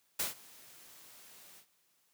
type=noise with ADSR envelope; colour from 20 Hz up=white; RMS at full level=-32 dBFS; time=0.19-1.66 s; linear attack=9 ms; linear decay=140 ms; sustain=-24 dB; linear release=84 ms; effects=white hiss -73 dBFS RMS until 2.13 s + high-pass 100 Hz 12 dB/octave